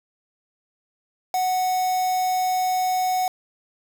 triangle tone with quantisation, 740 Hz, F#5, in tune, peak -18 dBFS, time 1.34-3.28 s, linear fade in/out 2 ms, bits 5, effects none

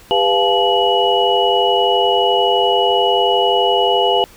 sine tone cluster, 401.8 / 493.3 / 696 / 860 / 2927 Hz, G4 / B4 / F5 / A5 / F#7, +43 / -2 / -6 / -40 / -19 cents, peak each -18 dBFS, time 0.11-4.24 s, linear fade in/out 0 ms, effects pink hiss -44 dBFS RMS until 4.36 s

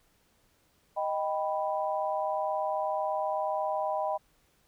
sine chord, Eb augmented, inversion none, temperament equal, 622.3 / 784 / 987.8 Hz, Eb5 / G5 / B5, 0 / 0 / 0 cents, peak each -31 / -32 / -34 dBFS, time 0.96-4.18 s, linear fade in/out 20 ms, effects pink hiss -68 dBFS RMS until 4.67 s

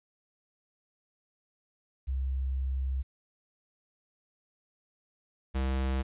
sine / square tone pair in turn, 66 / 66 Hz, C2 / C2, +16 / +16 cents, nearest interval unison, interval 0 cents, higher neither, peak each -28 dBFS, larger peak neither, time 2.07-3.03 / 5.54-6.03 s, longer first, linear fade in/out 20 ms, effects resampled to 8000 Hz + 11-bit

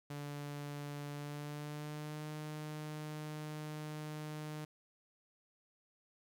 sawtooth tone with pitch glide, 145 to 152.47 Hz, D3 to D#3, -22 to -35 cents, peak -38 dBFS, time 0.1-4.65 s, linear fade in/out 5 ms, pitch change +87 cents, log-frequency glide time 1.11-2.28 s, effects 13-bit

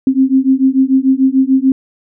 sine beating tone pair, 261.6 / 268.4 Hz, C4 / C4, 0 / +44 cents, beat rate 6.8 Hz, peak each -11 dBFS, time 0.07-1.72 s, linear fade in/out 2 ms, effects none

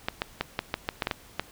clicks, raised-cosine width 0.3 ms, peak -10 dBFS, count 10, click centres 0.085 / 0.219 / 0.41 / 0.591 / 0.741 / 0.889 / 1.022 / 1.071 / 1.112 / 1.396 s, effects pink hiss -52 dBFS RMS until 1.51 s

